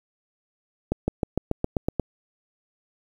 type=accelerating click train; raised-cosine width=2 ms; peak=-9 dBFS; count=9; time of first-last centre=0.92-1.997 s; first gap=160 ms; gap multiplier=0.95; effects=8-bit